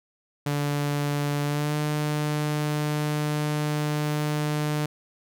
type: tone with pitch glide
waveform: sawtooth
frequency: 145 to 149.94 Hz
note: D3 to D3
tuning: -22 to +36 cents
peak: -20 dBFS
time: 0.46-4.86 s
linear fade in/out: 5 ms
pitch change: +58 cents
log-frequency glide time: 1.44-1.75 s
effects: none